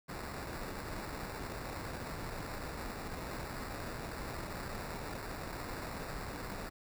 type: noise with sample-and-hold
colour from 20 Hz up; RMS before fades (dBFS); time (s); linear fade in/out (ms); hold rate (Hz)
pink; -42; 0.08-6.7; 20; 3150
effects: none